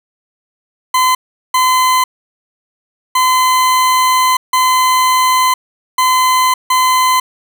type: tone bursts at uneven times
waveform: 40% pulse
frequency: 1023 Hz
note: C6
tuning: 39 cents flat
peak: -8 dBFS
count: 6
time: 0.94-1.15 / 1.54-2.04 / 3.15-4.37 / 4.53-5.54 / 5.98-6.54 / 6.7-7.2 s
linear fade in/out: 5 ms
effects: none